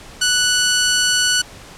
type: tone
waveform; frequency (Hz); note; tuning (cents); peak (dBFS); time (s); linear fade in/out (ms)
10% pulse; 1480; F#6; 0; -5; 0.21-1.42; 10
effects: pink hiss -39 dBFS RMS until 1.77 s + low-pass 9000 Hz 12 dB/octave